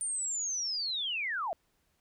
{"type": "linear sweep", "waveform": "sine", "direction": "down", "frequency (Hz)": [9060, 611], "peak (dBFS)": -31, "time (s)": [0.01, 1.53], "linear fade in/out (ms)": 0, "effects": ["pink hiss -74 dBFS RMS until 2 s"]}